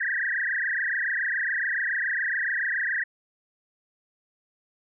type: tone with frequency modulation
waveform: sine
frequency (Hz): 1760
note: A6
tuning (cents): 0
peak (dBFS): -24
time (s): 0-3.04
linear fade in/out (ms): 10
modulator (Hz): 27.1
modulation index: 7.1
effects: none